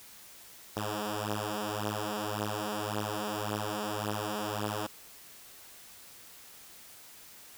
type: beating tone pair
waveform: 5% pulse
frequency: 104.3 / 106.1 Hz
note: G#2 / G#2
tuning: +8 / +38 cents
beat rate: 1.8 Hz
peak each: -24 dBFS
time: 0.76-4.87 s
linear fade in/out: 10 ms
effects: white hiss -52 dBFS RMS until 7.57 s